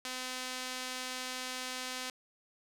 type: tone with band-pass filter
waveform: sawtooth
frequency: 255.2 Hz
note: C4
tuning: 43 cents flat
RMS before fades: -40 dBFS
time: 0.05-2.1 s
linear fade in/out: 2 ms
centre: 4900 Hz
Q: 0.63
effects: 10-bit